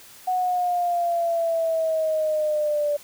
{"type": "exponential sweep", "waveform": "sine", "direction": "down", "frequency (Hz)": [740, 583], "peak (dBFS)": -20, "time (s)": [0.27, 2.97], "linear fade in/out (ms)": 10, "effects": ["white hiss -47 dBFS RMS until 3.03 s"]}